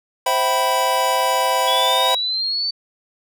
square chord, C major seventh, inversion none, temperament equal with one note detuned, 523.3 / 659.3 / 768.7 / 987.8 Hz, C5 / E5 / G5 / B5, 0 / 0 / -34 / 0 cents, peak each -24 / -25 / -23 / -20 dBFS, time 0.26-2.15 s, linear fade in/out 5 ms
sine exponential sweep, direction up, 3345 to 4574 Hz, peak -19 dBFS, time 1.67-2.71 s, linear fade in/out 10 ms
effects none

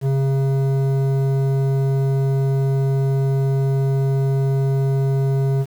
square tone with low-pass filter, 135.7 Hz, C#3, 36 cents flat, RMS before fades -18 dBFS, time 0.01-5.66 s, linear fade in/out 50 ms, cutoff 530 Hz, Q 0.8, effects 7-bit

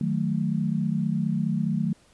sine chord, D# diminished, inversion none, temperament equal, 155.56 / 185 / 220 Hz, D#3 / F#3 / A3, 0 / 0 / 0 cents, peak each -27 dBFS, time 0.01-1.93 s, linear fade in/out 2 ms, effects pink hiss -59 dBFS RMS until 2.13 s + resampled to 24000 Hz

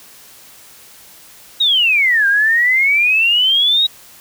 sine exponential two-way sweep, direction down then up, 3848 to 1582 to 3848 Hz, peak -10 dBFS, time 1.6-3.87 s, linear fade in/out 10 ms, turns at 2.27 s, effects white hiss -42 dBFS RMS until 4.2 s

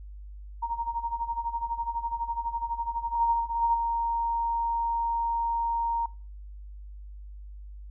sine tone with tremolo, 932.3 Hz, A#5, in tune, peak -25 dBFS, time 0.62-3.75 s, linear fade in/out 10 ms, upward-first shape sine, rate 12 Hz, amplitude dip 80%
sine tone, 930 Hz, A#5, 4 cents flat, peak -25 dBFS, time 3.15-6.06 s, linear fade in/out 5 ms
effects noise-tail reverb RT60 0.4 s tail -23 dB re dry + added 50 Hz sine -40 dBFS peak until 7.9 s

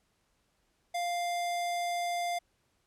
square tone, 698.5 Hz, F5, in tune, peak -31 dBFS, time 0.94-2.39 s, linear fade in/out 10 ms, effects pink hiss -74 dBFS RMS until 2.86 s + low-pass 11000 Hz 12 dB/octave

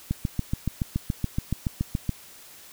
click train, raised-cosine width 5 ms, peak -12 dBFS, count 15, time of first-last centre 0.11-2.093 s, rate 7.06 Hz, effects white hiss -48 dBFS RMS until 2.72 s

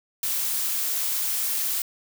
blue noise, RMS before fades -26 dBFS, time 0.23-1.82 s, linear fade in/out 2 ms, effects none

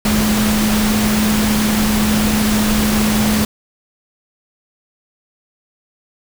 sine tone in noise, 213.4 Hz, G#3, 47 cents sharp, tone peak -14 dBFS, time 0.05-3.45 s, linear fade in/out 2 ms, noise pink, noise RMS -19 dBFS, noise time 0.05-3.45 s, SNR +2 dB, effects none

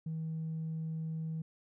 triangle tone with tanh clipping, 160.2 Hz, E3, 49 cents flat, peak -35 dBFS, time 0.06-1.42 s, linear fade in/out 5 ms, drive 5 dB, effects none

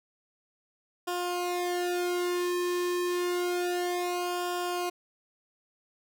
sawtooth tone with flanger, 354.9 Hz, F4, 28 cents sharp, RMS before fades -30 dBFS, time 1.07-4.9 s, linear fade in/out 10 ms, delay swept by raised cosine 0.48 to 1.45 ms, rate 0.29 Hz, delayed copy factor -1, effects none

